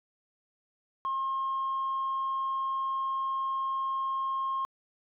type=tone; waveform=sine; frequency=1071 Hz; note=C6; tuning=40 cents sharp; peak=-27 dBFS; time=1.05-4.65 s; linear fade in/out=0 ms; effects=tanh soft clip ceiling -25 dBFS